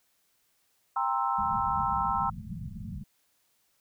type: chord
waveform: sine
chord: C dominant seventh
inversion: second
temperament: equal with one note detuned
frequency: 793.6 / 932.3 / 1046.5 / 1318.5 Hz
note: G5 / Bb5 / C6 / E6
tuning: +21 / 0 / 0 / 0 cents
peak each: -31 dBFS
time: 0.96-2.3 s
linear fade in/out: 5 ms
type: low-pass noise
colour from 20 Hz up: white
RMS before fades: -39 dBFS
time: 1.38-3.04 s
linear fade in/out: 2 ms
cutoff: 220 Hz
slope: 96 dB/octave
effects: white hiss -71 dBFS RMS until 3.8 s